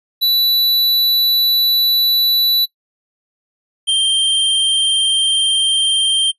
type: tone pair in turn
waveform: square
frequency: 3960 / 3161 Hz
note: B7 / G7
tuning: +4 / +14 cents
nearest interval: major third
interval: 390 cents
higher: first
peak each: -12 dBFS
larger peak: neither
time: 0.21-2.66 / 3.87-6.32 s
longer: neither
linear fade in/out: 20 ms
effects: noise-tail reverb RT60 0.1 s tail -22 dB re dry + resampled to 32000 Hz